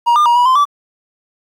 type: tone with pitch steps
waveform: triangle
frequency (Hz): 948 / 1204 / 951 / 974 / 1035 / 1157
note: A#5 / D6 / A#5 / B5 / C6 / D6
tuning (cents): +29 / +43 / +34 / -24 / -19 / -26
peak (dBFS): -6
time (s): 0.06-0.654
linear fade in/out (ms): 20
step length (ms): 99
effects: 8-bit